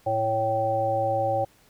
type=harmonic tone; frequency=110.9 Hz; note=A2; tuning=14 cents sharp; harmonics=1 / 3 / 5 / 7; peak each=-32 / -36 / -25 / -25 dBFS; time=0.06-1.45 s; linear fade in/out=10 ms; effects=pink hiss -59 dBFS RMS until 1.69 s